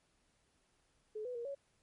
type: tone with pitch steps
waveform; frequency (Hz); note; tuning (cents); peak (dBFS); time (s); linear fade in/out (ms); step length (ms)
sine; 429 / 496.6 / 471.6 / 558; A4 / B4 / A#4 / C#5; -44 / +9 / +20 / +11; -39; 1.15-1.55; 10; 100
effects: pink hiss -75 dBFS RMS until 1.82 s + MP3 48 kbps